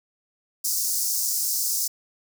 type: high-pass noise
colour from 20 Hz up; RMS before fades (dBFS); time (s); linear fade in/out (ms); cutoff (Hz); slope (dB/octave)
pink; -25; 0.64-1.88; 10; 5100; 48
effects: none